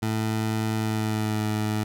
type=tone with pitch glide; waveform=20% pulse; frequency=110 to 107.18 Hz; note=A2 to A2; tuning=0 to -45 cents; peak=-19 dBFS; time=0.02-1.84 s; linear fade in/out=10 ms; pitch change=-45 cents; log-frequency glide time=0.77-1.42 s; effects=none